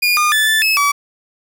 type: tone with pitch steps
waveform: 30% pulse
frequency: 2429 / 1215 / 1744 / 1756 / 2591 / 1144 Hz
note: D#7 / D#6 / A6 / A6 / E7 / D6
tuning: -42 / -42 / -16 / -4 / -30 / -46 cents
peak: -9 dBFS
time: 0.02-0.92 s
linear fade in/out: 10 ms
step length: 150 ms
effects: none